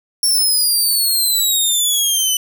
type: exponential sweep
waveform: 15% pulse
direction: down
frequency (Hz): 5500 to 2983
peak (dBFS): -7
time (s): 0.23-2.37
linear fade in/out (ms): 2
effects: none